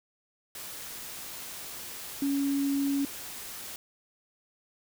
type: tone in noise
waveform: sine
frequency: 279 Hz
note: C#4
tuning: 11 cents sharp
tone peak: -25 dBFS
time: 2.22-3.05 s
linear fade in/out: 2 ms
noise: white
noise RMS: -41 dBFS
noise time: 0.55-3.76 s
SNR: +13 dB
effects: none